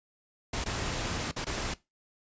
pink noise with dropouts, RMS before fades -33 dBFS, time 0.53-1.74 s, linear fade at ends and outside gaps 5 ms, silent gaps 0.642-0.659 / 1.314-1.362 / 1.446-1.466 s, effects noise-tail reverb RT60 0.2 s tail -18 dB re dry + resampled to 16000 Hz

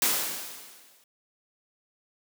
white noise with exponential decay, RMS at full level -22 dBFS, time 0.02-1.04 s, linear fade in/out 2 ms, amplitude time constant 220 ms, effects high-pass 200 Hz 12 dB/octave

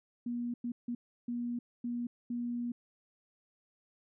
sine tone bursts at uneven times, 240 Hz, B3, 49 cents flat, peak -33 dBFS, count 6, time 0.26-0.54 / 0.64-0.72 / 0.88-0.95 / 1.28-1.59 / 1.84-2.07 / 2.3-2.72 s, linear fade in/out 5 ms, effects none

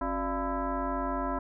sine tone with frequency modulation, 366.5 Hz, F#4, 16 cents flat, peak -28 dBFS, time 0.01-1.39 s, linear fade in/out 5 ms, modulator 319 Hz, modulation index 2.9, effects none

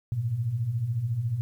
sine beating tone pair, 105.6 / 119.6 Hz, G#2 / A#2, +29 / +45 cents, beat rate 14 Hz, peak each -33 / -26 dBFS, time 0.12-1.41 s, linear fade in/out 0 ms, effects 10-bit

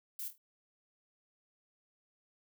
violet noise with echo, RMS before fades -41 dBFS, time 0.19-0.28 s, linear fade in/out 2 ms, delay 25 ms, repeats 4, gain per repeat -8 dB, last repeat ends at 0.38 s, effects none

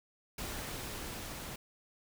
pink noise with level ramp, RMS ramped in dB -40 to -44 dBFS, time 0.38-1.56 s, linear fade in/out 5 ms, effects none

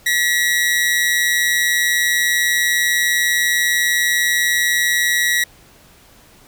sawtooth tone with amplitude modulation, 1920 Hz, B6, 49 cents flat, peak -8 dBFS, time 0.06-5.44 s, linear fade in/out 5 ms, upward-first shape sine, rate 160 Hz, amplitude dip 65%, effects pink hiss -48 dBFS RMS until 6.47 s

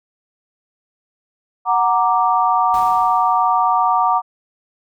sine chord, Gb augmented, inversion none, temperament equal, 740 / 932.3 / 1174.7 Hz, Gb5 / Bb5 / D6, 0 / 0 / 0 cents, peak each -17 dBFS, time 1.65-4.22 s, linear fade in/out 50 ms
pink noise with exponential decay, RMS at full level -34 dBFS, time 2.74-3.85 s, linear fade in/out 0 ms, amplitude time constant 240 ms
effects none

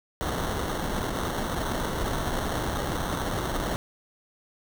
pink noise with sample-and-hold, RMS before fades -29 dBFS, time 0.21-3.76 s, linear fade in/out 0 ms, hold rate 2450 Hz, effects none

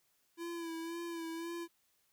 square tone with vibrato, 334.4 Hz, E4, 25 cents sharp, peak -40 dBFS, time 0.37-1.68 s, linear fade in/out 50 ms, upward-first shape sine, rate 1.9 Hz, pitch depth 38 cents each way, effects white hiss -75 dBFS RMS until 2.12 s

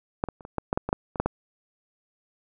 clicks, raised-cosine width 1 ms, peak -9 / -18 / -30 / -24 / -12 / -10 / -10 / -15 / -7 / -20 / -9 / -10 dBFS, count 12, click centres 0.239 / 0.287 / 0.408 / 0.451 / 0.583 / 0.729 / 0.775 / 0.89 / 0.929 / 1.158 / 1.2 / 1.26 s, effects none

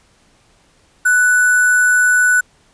sine tone with sample-and-hold, 1486 Hz, F#6, 7 cents sharp, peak -9 dBFS, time 1.05-2.41 s, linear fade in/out 10 ms, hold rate 8820 Hz, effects pink hiss -54 dBFS RMS until 2.73 s + resampled to 22050 Hz

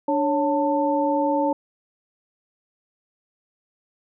sine tone cluster, 293.6 / 555 / 889 Hz, D4 / C#5 / A5, 0 / +2 / +18 cents, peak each -23 dBFS, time 0.08-1.53 s, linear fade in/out 5 ms, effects none

